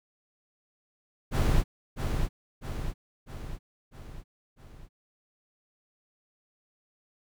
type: noise with echo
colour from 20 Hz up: brown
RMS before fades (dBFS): -23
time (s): 1.31-1.64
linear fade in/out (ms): 50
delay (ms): 650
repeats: 5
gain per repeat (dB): -5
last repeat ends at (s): 4.89
effects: none